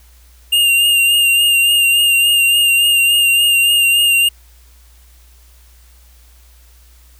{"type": "tone with vibrato", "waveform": "square", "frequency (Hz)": 2802, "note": "F7", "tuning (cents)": 5, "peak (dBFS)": -10, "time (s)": [0.52, 4.29], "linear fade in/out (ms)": 10, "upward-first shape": "sine", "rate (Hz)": 3.5, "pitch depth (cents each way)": 28, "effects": ["added 60 Hz sine -43 dBFS peak until 7.19 s", "white hiss -51 dBFS RMS until 7.19 s"]}